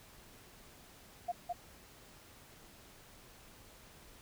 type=tone with echo; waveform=sine; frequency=705 Hz; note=F5; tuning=16 cents sharp; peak=-32 dBFS; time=1.28-1.32 s; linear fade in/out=10 ms; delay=210 ms; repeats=1; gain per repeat=-2 dB; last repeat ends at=1.53 s; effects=pink hiss -58 dBFS RMS until 4.21 s